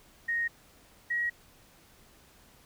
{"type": "tone pair in turn", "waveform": "sine", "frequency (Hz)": [1864.7, 1902.8], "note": ["A#6", "A#6"], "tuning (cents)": [0, 35], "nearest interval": "unison", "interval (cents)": 35, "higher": "second", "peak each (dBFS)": -27, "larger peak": "neither", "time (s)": [[0.28, 0.48], [1.1, 1.3]], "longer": "neither", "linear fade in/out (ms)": 10, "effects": ["pink hiss -59 dBFS RMS until 2.65 s"]}